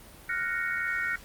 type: chord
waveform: sine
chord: Gb major seventh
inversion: third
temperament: equal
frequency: 1396.9 / 1480 / 1864.7 / 2217 Hz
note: F6 / Gb6 / Bb6 / Db7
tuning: 0 / 0 / 0 / 0 cents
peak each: -34 / -33 / -31 / -35 dBFS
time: 0.29-1.16 s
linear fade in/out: 5 ms
effects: pink hiss -50 dBFS RMS until 1.24 s + Opus 32 kbps